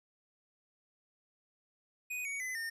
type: tone with pitch steps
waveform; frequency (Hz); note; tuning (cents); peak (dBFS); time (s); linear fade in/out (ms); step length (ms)
square; 2489 / 2243 / 2022 / 1822.1; D#7 / C#7 / B6 / A#6; 0 / +20 / +40 / -40; -37; 2.1-2.7; 10; 150
effects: resampled to 32000 Hz + 12-bit